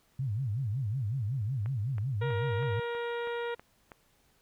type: tone with vibrato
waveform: sine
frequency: 117.8 Hz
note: A#2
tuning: 19 cents sharp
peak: -29 dBFS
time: 0.19-2.8 s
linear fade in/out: 5 ms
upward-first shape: sine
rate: 5.4 Hz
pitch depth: 290 cents each way
type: click train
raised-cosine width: 0.5 ms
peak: -31 dBFS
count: 8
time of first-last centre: 1.66-3.918 s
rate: 3.1 Hz
type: harmonic tone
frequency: 472.7 Hz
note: A#4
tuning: 24 cents sharp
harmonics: 1 / 2 / 3 / 4 / 5 / 6 / 7 / 8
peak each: -33 / -40 / -42 / -44 / -49 / -53 / -52 / -53 dBFS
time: 2.21-3.55 s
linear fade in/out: 10 ms
effects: pink hiss -68 dBFS RMS until 4.41 s